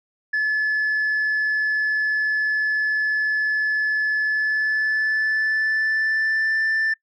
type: tone with pitch glide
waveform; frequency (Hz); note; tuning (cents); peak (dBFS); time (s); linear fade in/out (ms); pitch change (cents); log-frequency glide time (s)
sine; 1723 to 1771.4; A6 to A6; -37 to +11; -16; 0.33-6.94; 10; +48; 4.23-6.63
effects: noise-tail reverb RT60 0.1 s tail -24 dB re dry + tanh soft clip ceiling -17 dBFS